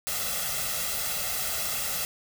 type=noise with comb filter; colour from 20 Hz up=white; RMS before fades=-30 dBFS; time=0.07-2.05 s; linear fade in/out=0 ms; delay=1.5 ms; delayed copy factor=+0.75; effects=none